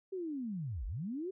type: linear two-way sweep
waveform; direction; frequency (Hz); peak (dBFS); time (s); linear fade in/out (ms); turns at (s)
sine; down then up; 392 to 41.2 to 392; -36; 0.12-1.31; 10; 0.86
effects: none